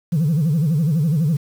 sine tone with vibrato, 156 Hz, D#3, 5 cents sharp, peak -13 dBFS, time 0.12-1.37 s, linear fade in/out 10 ms, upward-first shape sine, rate 12 Hz, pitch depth 190 cents each way, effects tanh soft clip ceiling -12 dBFS + 7-bit

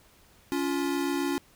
square tone pair together, 282 / 349.2 Hz, C#4 / F4, +30 / 0 cents, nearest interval major third, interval 370 cents, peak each -29 / -31 dBFS, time 0.52-1.38 s, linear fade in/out 0 ms, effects pink hiss -59 dBFS RMS until 1.55 s

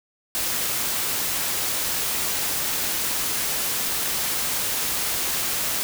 white noise, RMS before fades -25 dBFS, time 0.35-5.83 s, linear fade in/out 0 ms, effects none

